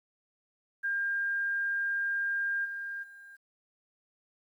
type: tone with level steps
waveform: sine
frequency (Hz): 1604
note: G6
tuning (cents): +39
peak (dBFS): -28 / -35 / -48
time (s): 0.83-3.37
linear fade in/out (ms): 20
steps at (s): 2.64 / 3.02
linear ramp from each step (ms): 20
effects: 11-bit